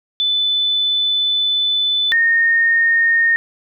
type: tone pair in turn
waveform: sine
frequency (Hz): 3503 / 1840.7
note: A7 / A#6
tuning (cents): -8 / -22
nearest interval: major seventh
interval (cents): 1114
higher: first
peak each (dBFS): -14 / -11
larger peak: second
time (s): 0.2-2.12 / 2.12-3.36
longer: first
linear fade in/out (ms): 0
effects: none